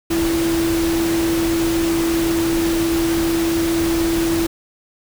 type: tone in noise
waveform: sine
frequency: 332.4 Hz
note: E4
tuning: 15 cents sharp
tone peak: -16 dBFS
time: 0.1-4.47 s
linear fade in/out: 10 ms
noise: pink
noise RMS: -25 dBFS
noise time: 0.1-4.47 s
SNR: +6 dB
effects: none